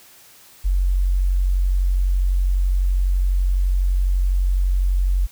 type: tone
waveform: sine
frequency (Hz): 45.98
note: F#1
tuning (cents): -10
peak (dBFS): -15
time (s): 0.64-5.27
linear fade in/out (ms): 20
effects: white hiss -48 dBFS RMS until 5.31 s